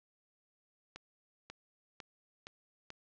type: accelerating click train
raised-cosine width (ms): 0.2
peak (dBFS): -28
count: 5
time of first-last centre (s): 0.96-2.904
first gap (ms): 540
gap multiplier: 0.93
effects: low-pass 6000 Hz 12 dB/octave